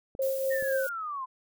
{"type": "clicks", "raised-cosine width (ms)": 2, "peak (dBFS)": -31, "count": 2, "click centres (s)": [0.151, 0.625]}
{"type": "tone with tremolo", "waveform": "sine", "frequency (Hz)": 535, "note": "C5", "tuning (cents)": 38, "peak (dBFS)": -24, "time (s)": [0.19, 0.87], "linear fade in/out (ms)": 5, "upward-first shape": "triangle", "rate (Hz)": 4, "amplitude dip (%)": 50}
{"type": "noise", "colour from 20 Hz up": "violet", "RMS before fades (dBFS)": -40, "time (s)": [0.22, 0.89], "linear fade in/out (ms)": 0}
{"type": "linear sweep", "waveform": "sine", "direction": "down", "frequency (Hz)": [1864.7, 1010], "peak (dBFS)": -32, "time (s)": [0.5, 1.26], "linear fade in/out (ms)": 20}
{"effects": []}